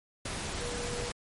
sine tone in noise, 481.9 Hz, B4, 43 cents flat, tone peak -38 dBFS, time 0.6-1.09 s, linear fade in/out 5 ms, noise pink, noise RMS -36 dBFS, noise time 0.25-1.12 s, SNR -5 dB, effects MP3 48 kbps

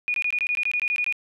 sine tone bursts, 2454 Hz, D#7, 25 cents flat, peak -21 dBFS, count 13, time 0.08-1.125 s, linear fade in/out 0 ms, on 61 ms, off 21 ms, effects none

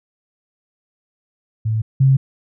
sine tone pair in turn, 110 / 134.3 Hz, A2 / C3, 0 / +46 cents, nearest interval minor third, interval 346 cents, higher second, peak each -16 / -9 dBFS, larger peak second, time 1.65-1.82 / 2-2.17 s, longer neither, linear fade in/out 10 ms, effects none

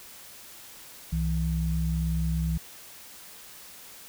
sine tone pair together, 65 / 162.75 Hz, C2 / E3, -11 / -22 cents, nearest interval octave + major third, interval 1589 cents, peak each -27 dBFS, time 1.12-2.58 s, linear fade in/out 10 ms, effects white hiss -47 dBFS RMS until 4.08 s

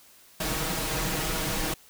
pink noise with comb filter, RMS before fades -29 dBFS, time 0.4-1.74 s, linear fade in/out 5 ms, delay 6.3 ms, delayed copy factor +0.85, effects white hiss -55 dBFS RMS until 1.89 s

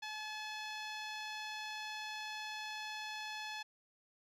10% pulse tone with low-pass filter, 858 Hz, A5, 44 cents flat, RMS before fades -44 dBFS, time 0.02-3.63 s, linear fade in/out 10 ms, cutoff 6900 Hz, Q 0.56, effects none

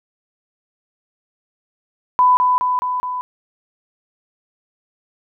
sine tone with echo, 999 Hz, B5, 20 cents sharp, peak -9 dBFS, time 2.19-2.37 s, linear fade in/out 0 ms, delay 210 ms, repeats 4, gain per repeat -3 dB, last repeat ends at 3.21 s, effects none

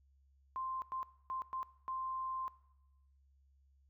sine tone bursts at uneven times, 1046.5 Hz, C6, in tune, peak -37 dBFS, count 5, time 0.56-0.82 / 0.92-1.03 / 1.3-1.42 / 1.53-1.63 / 1.88-2.48 s, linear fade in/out 0 ms, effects noise-tail reverb RT60 0.9 s tail -19 dB re dry + added 68 Hz sine -66 dBFS peak until 3.89 s

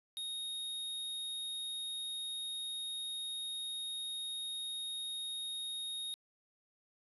square tone, 3729 Hz, A#7, in tune, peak -39 dBFS, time 0.17-6.14 s, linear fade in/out 0 ms, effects resampled to 32000 Hz + 11-bit

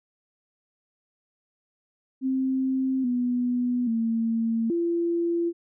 sine tone with pitch steps, 263 / 246 / 227.4 / 340.6 Hz, C4 / B3 / A#3 / F4, +9 / -7 / -43 / -43 cents, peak -22 dBFS, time 2.21-5.53 s, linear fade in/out 50 ms, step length 830 ms, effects none

